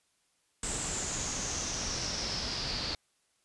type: noise with low-pass filter sweep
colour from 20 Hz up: pink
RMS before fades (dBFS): -35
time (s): 0.63-2.95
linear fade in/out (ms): 2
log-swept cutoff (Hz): 7900 to 4500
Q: 6.9
effects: white hiss -73 dBFS RMS until 3.44 s + resampled to 24000 Hz